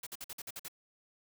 white noise bursts, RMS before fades -43 dBFS, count 8, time 0.03-0.683 s, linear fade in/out 5 ms, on 37 ms, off 51 ms, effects none

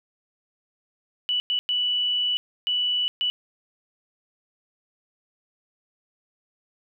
sine tone bursts at uneven times, 2960 Hz, F#7, in tune, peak -21 dBFS, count 5, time 1.29-1.4 / 1.5-1.59 / 1.69-2.37 / 2.67-3.08 / 3.21-3.3 s, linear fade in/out 0 ms, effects none

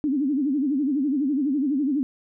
sine tone with vibrato, 280 Hz, C#4, 18 cents sharp, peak -20 dBFS, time 0.04-2.03 s, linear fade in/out 0 ms, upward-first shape sine, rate 12 Hz, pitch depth 160 cents each way, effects none

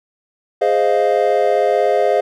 triangle chord, F minor seventh, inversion first, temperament equal with one note detuned, 415.3 / 520.5 / 622.3 / 698.5 Hz, Ab4 / C5 / Eb5 / F5, 0 / -9 / 0 / 0 cents, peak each -16 dBFS, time 0.61-2.21 s, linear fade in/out 10 ms, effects none

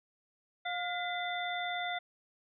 harmonic tone with a mistuned harmonic, 710 Hz, F5, 28 cents sharp, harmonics 1 / 2 / 3 / 5, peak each -36 / -41 / -39 / -41 dBFS, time 0.65-1.99 s, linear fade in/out 10 ms, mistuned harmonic 3, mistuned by -84 cents, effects none

